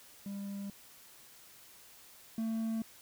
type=tone pair in turn; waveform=triangle; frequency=199.5 / 223.9 Hz; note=G3 / A3; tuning=+31 / +30 cents; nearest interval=major second; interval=199 cents; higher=second; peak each=-36 / -30 dBFS; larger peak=second; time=0.26-0.7 / 2.38-2.82 s; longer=neither; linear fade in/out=2 ms; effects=white hiss -57 dBFS RMS until 3.01 s